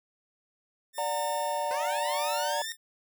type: tone with tremolo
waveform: 5% pulse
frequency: 1800 Hz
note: A6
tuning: 39 cents sharp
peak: -25 dBFS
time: 0.93-2.77 s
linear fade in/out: 50 ms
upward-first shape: triangle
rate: 0.93 Hz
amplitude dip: 60%
type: chord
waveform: triangle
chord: D augmented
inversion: none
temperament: just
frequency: 587.3 / 734.2 / 917.7 Hz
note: D5 / F#5 / A#5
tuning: 0 / -14 / -27 cents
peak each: -30 / -34 / -29 dBFS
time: 0.98-2.62 s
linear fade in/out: 2 ms
type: linear sweep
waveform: 15% pulse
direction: up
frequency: 493.9 to 1864.7 Hz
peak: -28 dBFS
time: 1.71-2.72 s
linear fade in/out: 0 ms
effects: none